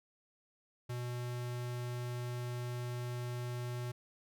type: tone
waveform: square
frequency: 122.3 Hz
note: B2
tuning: 16 cents flat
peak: -38 dBFS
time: 0.89-3.92 s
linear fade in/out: 10 ms
effects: none